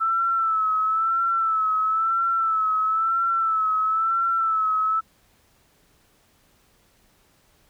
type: tone with vibrato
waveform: sine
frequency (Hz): 1318.5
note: E6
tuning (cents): 0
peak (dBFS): -19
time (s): 0-5.01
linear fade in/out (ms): 20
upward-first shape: sine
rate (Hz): 1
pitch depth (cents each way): 50
effects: pink hiss -61 dBFS RMS until 7.69 s